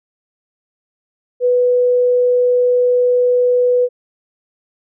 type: tone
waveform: sine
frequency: 493.9 Hz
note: B4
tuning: in tune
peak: -10 dBFS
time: 1.4-3.89 s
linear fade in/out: 50 ms
effects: none